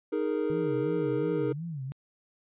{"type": "chord", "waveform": "triangle", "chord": "D# suspended fourth", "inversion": "none", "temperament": "equal", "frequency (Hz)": [311.1, 415.3, 466.2], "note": ["D#4", "G#4", "A#4"], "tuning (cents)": [0, 0, 0], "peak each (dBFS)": -29, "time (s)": [0.12, 1.53], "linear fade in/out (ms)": 10}
{"type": "tone with vibrato", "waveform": "sine", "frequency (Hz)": 149.2, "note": "D3", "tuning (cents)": 28, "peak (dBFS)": -33, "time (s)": [0.5, 1.92], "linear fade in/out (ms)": 0, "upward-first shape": "sine", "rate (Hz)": 2.8, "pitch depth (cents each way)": 230}
{"effects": ["resampled to 8000 Hz"]}